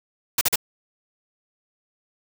white noise bursts, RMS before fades -19 dBFS, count 3, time 0.38-0.558 s, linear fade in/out 5 ms, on 32 ms, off 41 ms, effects none

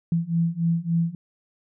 sine beating tone pair, 165.7 / 169.2 Hz, E3 / E3, +9 / +45 cents, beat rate 3.5 Hz, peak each -24 / -23 dBFS, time 0.12-1.15 s, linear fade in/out 2 ms, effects none

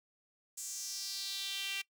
sawtooth tone with high-pass filter sweep, 392 Hz, G4, in tune, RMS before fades -40 dBFS, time 0.57-1.82 s, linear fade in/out 10 ms, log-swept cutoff 7500 to 2600 Hz, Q 3.5, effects noise-tail reverb RT60 0.1 s tail -21 dB re dry

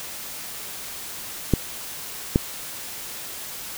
clicks, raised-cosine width 3 ms, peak -3 dBFS, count 2, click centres 1.537 / 2.359 s, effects white hiss -35 dBFS RMS until 3.77 s

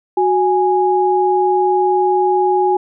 sine tone pair together, 369.3 / 829.1 Hz, F#4 / G#5, -3 / -3 cents, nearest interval octave + major second, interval 1400 cents, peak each -14 dBFS, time 0.17-2.77 s, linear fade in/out 5 ms, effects none

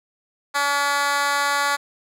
10% pulse tone with high-pass filter, 284.6 Hz, C#4, 46 cents sharp, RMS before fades -21 dBFS, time 0.54-1.77 s, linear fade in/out 20 ms, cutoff 1000 Hz, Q 1.1, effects low-pass 12000 Hz 12 dB/octave

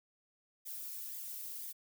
violet noise with flanger, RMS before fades -44 dBFS, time 0.65-1.73 s, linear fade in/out 20 ms, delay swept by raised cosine 0.7 to 2.5 ms, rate 2 Hz, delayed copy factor -0.6, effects none

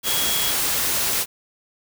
sine tone in noise, 3322 Hz, G#7, in tune, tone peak -26 dBFS, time 0.03-0.55 s, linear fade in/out 50 ms, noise white, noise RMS -22 dBFS, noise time 0.03-1.26 s, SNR -7 dB, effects none

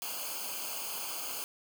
white noise with comb filter, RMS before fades -38 dBFS, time 0.02-1.44 s, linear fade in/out 0 ms, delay 0.53 ms, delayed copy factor -0.9, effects none

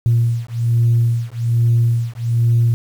sine beating tone pair, 116.6 / 117.8 Hz, A#2 / A#2, +1 / +19 cents, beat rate 1.2 Hz, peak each -15 dBFS, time 0.06-2.74 s, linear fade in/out 0 ms, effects tanh soft clip ceiling -7 dBFS + 7-bit

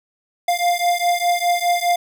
square beating tone pair, 698.5 / 703.4 Hz, F5 / F5, 0 / +12 cents, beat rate 4.9 Hz, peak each -20 dBFS, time 0.48-1.96 s, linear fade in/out 5 ms, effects none

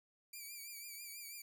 5% pulse tone with vibrato, 2334 Hz, D7, 11 cents flat, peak -38 dBFS, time 0.33-1.42 s, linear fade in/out 5 ms, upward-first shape triangle, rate 6.1 Hz, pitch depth 70 cents each way, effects none

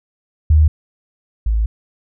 sine tone pair in turn, 77 / 54.45 Hz, D#2 / A1, -17 / -17 cents, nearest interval tritone, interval 600 cents, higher first, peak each -7 / -13 dBFS, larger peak first, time 0.5-0.68 / 1.46-1.66 s, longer second, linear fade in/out 5 ms, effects none

